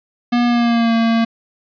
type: tone with pitch glide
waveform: square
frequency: 240.8 to 228.5 Hz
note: B3 to A#3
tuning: -44 to -34 cents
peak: -13 dBFS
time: 0.32-1.25 s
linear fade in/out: 10 ms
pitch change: -90 cents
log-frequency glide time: 0.46-0.94 s
effects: resampled to 11025 Hz + 9-bit